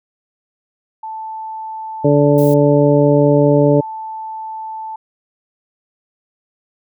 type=tone; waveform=sine; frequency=880 Hz; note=A5; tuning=in tune; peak=-24 dBFS; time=1.03-4.96 s; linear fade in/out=5 ms
type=harmonic tone; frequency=144.9 Hz; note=D3; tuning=23 cents flat; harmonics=1 / 2 / 3 / 4; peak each=-14 / -14 / -14 / -14 dBFS; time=2.04-3.81 s; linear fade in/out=10 ms
type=noise; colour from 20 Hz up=violet; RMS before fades=-31 dBFS; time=2.38-2.54 s; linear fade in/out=2 ms
effects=none